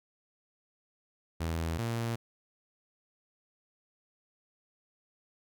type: tone pair in turn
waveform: sawtooth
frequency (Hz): 82.1 / 116.11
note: E2 / A#2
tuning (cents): -6 / -6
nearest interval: tritone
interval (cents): 600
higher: second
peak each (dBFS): -27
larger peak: neither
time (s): 1.4-1.78 / 1.78-2.16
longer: neither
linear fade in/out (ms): 10
effects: none